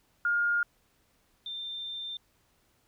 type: tone pair in turn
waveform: sine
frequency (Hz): 1417 / 3587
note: F6 / A7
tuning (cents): +25 / +33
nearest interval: octave + major third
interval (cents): 1608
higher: second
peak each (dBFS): -24 / -35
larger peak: first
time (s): 0.25-0.63 / 1.46-2.17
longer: second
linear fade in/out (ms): 2
effects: pink hiss -69 dBFS RMS until 2.87 s